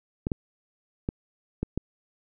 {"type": "clicks", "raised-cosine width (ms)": 3, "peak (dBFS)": -14, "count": 5, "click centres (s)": [0.269, 0.318, 1.089, 1.63, 1.776], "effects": []}